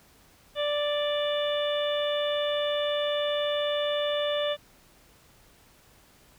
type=harmonic tone; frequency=587.3 Hz; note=D5; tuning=in tune; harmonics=1 / 2 / 3 / 4 / 5 / 6; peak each=-26 / -37 / -38 / -43 / -36 / -34 dBFS; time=0.55-4.57 s; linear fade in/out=50 ms; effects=pink hiss -58 dBFS RMS until 6.38 s